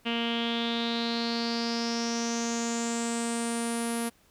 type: tone with low-pass filter sweep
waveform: sawtooth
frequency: 233.1 Hz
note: A#3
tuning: in tune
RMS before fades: -30 dBFS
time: 0.05-4.1 s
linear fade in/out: 20 ms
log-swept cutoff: 2900 to 11000 Hz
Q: 7.1
effects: pink hiss -63 dBFS RMS until 4.3 s